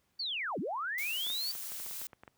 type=linear two-way sweep; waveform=sine; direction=down then up; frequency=4668 to 149 to 4668 Hz; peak=-33 dBFS; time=0.19-1.52 s; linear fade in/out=10 ms; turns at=0.59 s
type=noise; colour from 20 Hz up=blue; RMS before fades=-41 dBFS; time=0.98-2.07 s; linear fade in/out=2 ms
type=clicks; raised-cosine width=0.5 ms; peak=-34 dBFS; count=11; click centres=1.267 / 1.302 / 1.553 / 1.719 / 1.8 / 1.864 / 1.911 / 2.016 / 2.132 / 2.235 / 2.278 s
effects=pink hiss -75 dBFS RMS until 2.37 s + high-pass 60 Hz 12 dB/octave